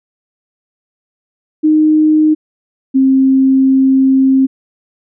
sine tone pair in turn, 308.8 / 266 Hz, D#4 / C4, -13 / +29 cents, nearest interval minor third, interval 258 cents, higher first, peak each -6 dBFS, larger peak neither, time 1.63-2.35 / 2.94-4.47 s, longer second, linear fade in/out 20 ms, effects none

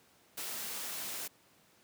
white noise, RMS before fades -40 dBFS, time 0.37-1.28 s, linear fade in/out 10 ms, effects pink hiss -65 dBFS RMS until 1.83 s + high-pass 150 Hz 12 dB/octave

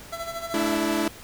25% pulse tone with tremolo, 670 Hz, E5, 28 cents sharp, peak -25 dBFS, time 0.12-0.75 s, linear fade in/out 10 ms, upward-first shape sine, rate 13 Hz, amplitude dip 65%
sawtooth chord, A suspended fourth, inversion none, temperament equal with one note detuned, 215.7 / 293.7 / 329.6 Hz, A3 / D4 / E4, -34 / 0 / 0 cents, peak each -25 / -24 / -21 dBFS, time 0.54-1.08 s, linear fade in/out 2 ms
effects pink hiss -44 dBFS RMS until 1.23 s

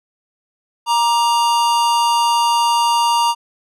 square tone pair together, 940 / 1182.7 Hz, A#5 / D6, +14 / +12 cents, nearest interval major third, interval 398 cents, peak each -14 / -23 dBFS, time 0.86-3.35 s, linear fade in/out 50 ms, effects low-pass 10000 Hz 12 dB/octave

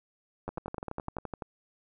two click trains, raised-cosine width 1 ms, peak -21 / -22 dBFS, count 8 / 12, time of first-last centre 0.48-1.185 / 0.49-1.422 s, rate 9.93 / 11.8 Hz, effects none

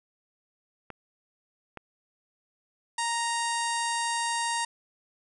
clicks, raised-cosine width 0.5 ms, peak -24 dBFS, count 2, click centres 0.903 / 1.773 s
harmonic tone, 932.3 Hz, A#5, in tune, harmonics 1 / 2 / 3 / 4 / 5 / 6 / 7 / 8 / 9 / 10, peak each -29 / -34 / -39 / -39 / -39 / -42 / -42 / -40 / -40 / -39 dBFS, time 2.98-4.65 s, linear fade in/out 5 ms
effects none

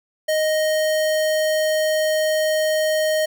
square tone, 622.3 Hz, D#5, in tune, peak -18 dBFS, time 0.28-3.26 s, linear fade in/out 10 ms, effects none

